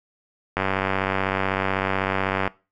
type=click train; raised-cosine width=0.5 ms; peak=-7 dBFS; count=184; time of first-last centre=0.57-2.476 s; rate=96 Hz; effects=noise-tail reverb RT60 0.3 s tail -21 dB re dry